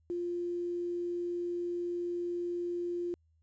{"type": "tone with quantisation", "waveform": "sine", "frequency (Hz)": 349.2, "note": "F4", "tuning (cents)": 0, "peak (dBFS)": -32, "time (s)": [0.1, 3.14], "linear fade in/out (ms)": 0, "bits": 10, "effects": ["added 80 Hz sine -66 dBFS peak until 3.42 s", "resampled to 16000 Hz"]}